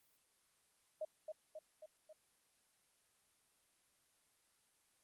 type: tone with echo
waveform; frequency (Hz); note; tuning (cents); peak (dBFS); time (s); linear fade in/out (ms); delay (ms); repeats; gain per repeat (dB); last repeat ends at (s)
sine; 623; D#5; +2; -39; 1.01-1.05; 5; 270; 4; -4; 2.13
effects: white hiss -75 dBFS RMS until 5.03 s + Opus 24 kbps